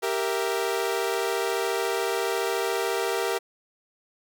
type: chord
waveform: sawtooth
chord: E diminished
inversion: first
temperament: equal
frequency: 392 / 466.2 / 659.3 Hz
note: G4 / Bb4 / E5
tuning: 0 / 0 / 0 cents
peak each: -24 / -24 / -29 dBFS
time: 0.02-3.39 s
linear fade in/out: 20 ms
effects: none